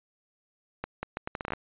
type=accelerating click train; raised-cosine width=0.5 ms; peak=-17 dBFS; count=11; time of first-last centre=0.84-1.535 s; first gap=190 ms; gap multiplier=0.74; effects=resampled to 8000 Hz